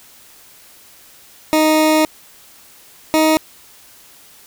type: tone pair in turn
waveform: 20% pulse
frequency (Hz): 311.1 / 314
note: D#4 / D#4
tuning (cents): 0 / +16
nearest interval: unison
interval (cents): 16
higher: second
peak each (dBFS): -6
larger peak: neither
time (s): 1.53-2.05 / 3.14-3.37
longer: first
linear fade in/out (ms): 0
effects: white hiss -45 dBFS RMS until 4.46 s